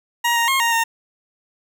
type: tone with pitch steps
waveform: 20% pulse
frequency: 946 / 933 / 1074 / 932 / 917 Hz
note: A#5 / A#5 / C6 / A#5 / A#5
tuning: +25 / +1 / +45 / -1 / -29 cents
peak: -11 dBFS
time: 0.24-0.84 s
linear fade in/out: 10 ms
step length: 120 ms
effects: none